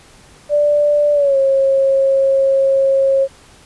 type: tone with pitch glide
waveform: sine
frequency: 587.3 to 541.7 Hz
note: D5 to C#5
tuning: 0 to -40 cents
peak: -10 dBFS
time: 0.49-3.28 s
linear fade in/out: 50 ms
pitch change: -140 cents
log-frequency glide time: 1.13-1.37 s
effects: pink hiss -45 dBFS RMS until 3.65 s + resampled to 24000 Hz